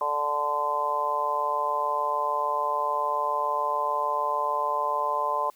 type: harmonic tone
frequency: 146.83 Hz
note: D3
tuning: in tune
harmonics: 3 / 4 / 5 / 6 / 7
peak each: -37 / -31 / -36 / -30 / -26 dBFS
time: 0.01-5.5 s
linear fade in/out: 2 ms
effects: white hiss -60 dBFS RMS until 5.55 s